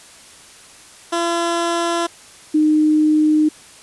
15% pulse / sine tone pair in turn, 339.8 / 306.6 Hz, F4 / D#4, -47 / -25 cents, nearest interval major second, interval 178 cents, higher first, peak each -11 dBFS, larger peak neither, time 1.12-2.07 / 2.54-3.49 s, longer neither, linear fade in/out 10 ms, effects white hiss -43 dBFS RMS until 3.82 s + resampled to 24000 Hz

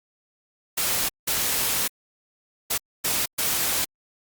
white noise bursts at uneven times, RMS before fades -24 dBFS, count 5, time 0.77-1.09 / 1.27-1.88 / 2.7-2.78 / 3.04-3.26 / 3.38-3.85 s, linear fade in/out 10 ms, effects Opus 48 kbps

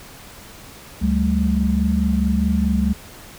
sine tone cluster, 72.5 / 191.1 / 215.8 Hz, D2 / G3 / A3, -22 / -44 / -33 cents, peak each -20 dBFS, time 1.01-2.94 s, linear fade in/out 20 ms, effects pink hiss -41 dBFS RMS until 3.38 s

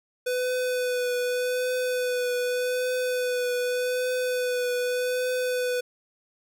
square tone with vibrato, 498.6 Hz, B4, 16 cents sharp, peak -25 dBFS, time 0.26-5.81 s, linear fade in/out 10 ms, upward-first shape triangle, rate 0.84 Hz, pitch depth 21 cents each way, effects none

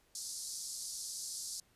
pink band-pass noise, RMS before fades -43 dBFS, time 0.15-1.6 s, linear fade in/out 2 ms, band 4500 to 11000 Hz, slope 48 dB/octave, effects pink hiss -70 dBFS RMS until 1.75 s + resampled to 32000 Hz

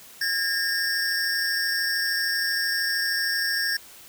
square tone cluster, 1635 / 1809 / 5460 Hz, G#6 / A6 / F8, -28 / +48 / -40 cents, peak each -27 / -30 / -28 dBFS, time 0.21-3.77 s, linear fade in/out 5 ms, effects white hiss -47 dBFS RMS until 4.08 s

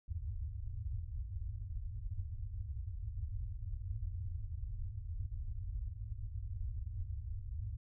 white low-pass noise, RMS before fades -41 dBFS, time 0.08-7.77 s, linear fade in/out 10 ms, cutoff 110 Hz, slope 96 dB/octave, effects none

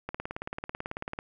click train, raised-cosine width 0.5 ms, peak -19 dBFS, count 21, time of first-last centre 0.09-1.189 s, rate 18.2 Hz, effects none

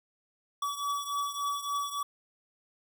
square beating tone pair, 1141 / 1144.5 Hz, C#6 / D6, +50 / -45 cents, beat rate 3.5 Hz, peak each -33 / -37 dBFS, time 0.62-2.03 s, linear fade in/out 5 ms, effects none

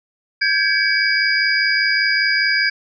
sine tone cluster, 1570 / 1675 / 2281 / 4875 Hz, G6 / G#6 / C#7 / D#8, +2 / +14 / +49 / -36 cents, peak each -20 dBFS, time 0.41-2.7 s, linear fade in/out 10 ms, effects none

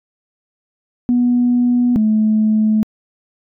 sine tone pair in turn, 244.3 / 216.2 Hz, B3 / A3, -19 / -30 cents, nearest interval major second, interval 211 cents, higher first, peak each -10 dBFS, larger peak neither, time 1.09-1.96 / 1.96-2.83 s, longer neither, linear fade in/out 0 ms, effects tanh soft clip ceiling -6 dBFS

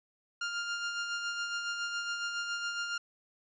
sawtooth tone with tremolo, 1402 Hz, F6, 6 cents sharp, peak -28 dBFS, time 0.41-2.98 s, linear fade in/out 5 ms, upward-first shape sine, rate 7.2 Hz, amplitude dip 40%, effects resampled to 16000 Hz

